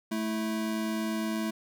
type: tone pair together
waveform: square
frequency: 218.6 / 327.5 Hz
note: A3 / E4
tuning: -11 / -11 cents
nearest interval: perfect fifth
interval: 700 cents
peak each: -31 / -35 dBFS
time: 0.11-1.51 s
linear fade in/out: 10 ms
effects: none